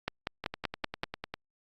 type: two click trains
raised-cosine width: 0.3 ms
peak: -20 / -14 dBFS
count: 10 / 6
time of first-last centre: 0.44-1.34 / 0.08-1.034 s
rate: 10 / 5.24 Hz
effects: Opus 48 kbps